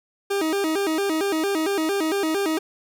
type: tone with vibrato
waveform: 40% pulse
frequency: 355.2 Hz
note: F4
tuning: 29 cents sharp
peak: -20 dBFS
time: 0.3-2.59 s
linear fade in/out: 10 ms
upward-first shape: square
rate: 4.4 Hz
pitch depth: 200 cents each way
effects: none